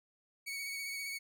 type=tone with vibrato; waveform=sawtooth; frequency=2233 Hz; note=C#7; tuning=12 cents sharp; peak=-35 dBFS; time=0.46-1.19 s; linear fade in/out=20 ms; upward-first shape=sine; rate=15 Hz; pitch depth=24 cents each way; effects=none